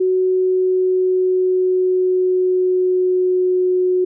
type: tone with pitch glide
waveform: sine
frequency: 371.4 to 365.9 Hz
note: F#4 to F#4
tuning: +7 to -19 cents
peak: -13 dBFS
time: 0-4.05 s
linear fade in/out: 10 ms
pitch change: -26 cents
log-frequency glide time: 0.24-3.72 s
effects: none